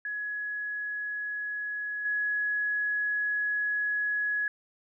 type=tone with level steps; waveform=sine; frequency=1682 Hz; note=G#6; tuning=22 cents sharp; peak=-31 / -26 dBFS; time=0.05-4.48 s; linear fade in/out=2 ms; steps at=2.05 s; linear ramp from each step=5 ms; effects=none